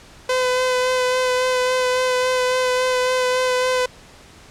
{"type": "tone with vibrato", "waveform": "sawtooth", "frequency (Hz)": 507, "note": "B4", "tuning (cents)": 45, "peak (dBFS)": -13, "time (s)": [0.29, 3.86], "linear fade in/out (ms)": 5, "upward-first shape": "sine", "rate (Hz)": 3.6, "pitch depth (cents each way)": 16, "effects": ["pink hiss -45 dBFS RMS until 4.5 s", "low-pass 8000 Hz 12 dB/octave"]}